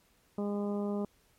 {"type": "harmonic tone", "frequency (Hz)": 204.1, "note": "G#3", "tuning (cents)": -30, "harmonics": [1, 2, 3, 4, 5, 6], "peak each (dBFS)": [-32, -36, -41, -47, -49, -51], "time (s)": [0.38, 1.05], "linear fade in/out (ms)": 2, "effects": ["pink hiss -68 dBFS RMS until 1.38 s", "MP3 64 kbps"]}